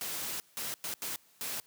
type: noise bursts at uneven times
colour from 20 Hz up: white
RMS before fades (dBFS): -37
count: 5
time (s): 0.01-0.4 / 0.57-0.74 / 0.84-0.94 / 1.02-1.16 / 1.41-1.6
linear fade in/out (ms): 0
effects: white hiss -64 dBFS RMS until 1.66 s + high-pass 100 Hz 12 dB/octave